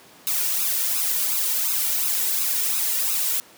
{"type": "noise with flanger", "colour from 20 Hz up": "blue", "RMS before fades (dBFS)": -23, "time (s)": [0.27, 3.4], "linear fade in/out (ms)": 0, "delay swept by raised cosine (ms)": [0.77, 2.17], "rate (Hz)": 2.8, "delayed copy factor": 0.85, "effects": ["pink hiss -49 dBFS RMS until 3.57 s", "high-pass 200 Hz 12 dB/octave"]}